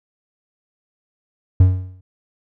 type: tone with exponential decay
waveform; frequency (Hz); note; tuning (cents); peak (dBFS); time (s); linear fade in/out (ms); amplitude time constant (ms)
triangle; 92.5; F#2; 0; -3; 1.6-2.01; 5; 87
effects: none